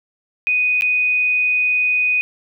sine tone with dropouts, 2489 Hz, D#7, in tune, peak -14 dBFS, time 0.47-2.21 s, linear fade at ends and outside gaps 0 ms, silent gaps 0.81-0.821 s, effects none

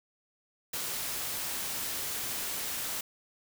white noise, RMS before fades -35 dBFS, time 0.73-3.01 s, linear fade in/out 5 ms, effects none

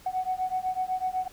sine beating tone pair, 740 / 748 Hz, F#5 / F#5, 0 / +19 cents, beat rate 8 Hz, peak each -29 dBFS, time 0.06-1.28 s, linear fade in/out 5 ms, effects tanh soft clip ceiling -19 dBFS + pink hiss -53 dBFS RMS until 1.32 s

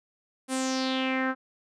sawtooth tone with low-pass filter sweep, 261.6 Hz, C4, in tune, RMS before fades -28 dBFS, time 0.48-1.35 s, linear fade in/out 50 ms, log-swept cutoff 10000 to 1400 Hz, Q 4.1, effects none

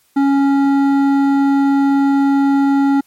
sine tone with hard clipping, 277.3 Hz, C#4, 1 cent sharp, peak -12 dBFS, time 0.16-3.01 s, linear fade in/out 10 ms, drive 10 dB, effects white hiss -57 dBFS RMS until 3.06 s + MP3 64 kbps

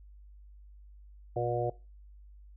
harmonic tone, 120 Hz, B2, 49 cents flat, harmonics 1 / 3 / 4 / 5 / 6, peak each -35 / -35 / -35 / -35 / -35 dBFS, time 1.36-1.7 s, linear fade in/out 5 ms, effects noise-tail reverb RT60 0.3 s tail -21 dB re dry + added 50 Hz sine -50 dBFS peak until 2.56 s

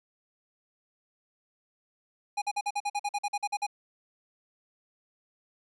square tone bursts, 820 Hz, G#5, 22 cents flat, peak -28 dBFS, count 14, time 2.37-3.667 s, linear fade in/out 10 ms, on 49 ms, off 47 ms, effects resampled to 24000 Hz

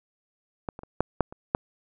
clicks, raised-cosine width 1 ms, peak -16 / -25 / -27 / -7 / -6 / -27 / -7 dBFS, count 7, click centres 0.688 / 0.791 / 0.834 / 1.006 / 1.207 / 1.325 / 1.549 s, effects none

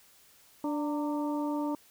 harmonic tone with a mistuned harmonic, 293.7 Hz, D4, in tune, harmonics 1 / 2 / 3 / 4, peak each -30 / -38 / -37 / -45 dBFS, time 0.64-1.75 s, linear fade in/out 2 ms, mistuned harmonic 3, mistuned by +65 cents, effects white hiss -60 dBFS RMS until 1.9 s

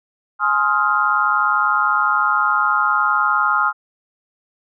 sine chord, F minor seventh, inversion first, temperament just, 838.1 / 1047.7 / 1257.2 / 1396.9 Hz, Ab5 / C6 / Eb6 / F6, +16 / +2 / +18 / 0 cents, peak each -23 / -22 / -18 / -18 dBFS, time 0.39-3.73 s, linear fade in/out 50 ms, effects none

